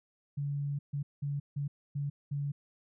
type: tone bursts at uneven times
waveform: sine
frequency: 142.6 Hz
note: C#3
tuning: 49 cents sharp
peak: -31 dBFS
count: 6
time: 0.37-0.79 / 0.93-1.03 / 1.22-1.4 / 1.56-1.68 / 1.95-2.1 / 2.31-2.52 s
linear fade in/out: 10 ms
effects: none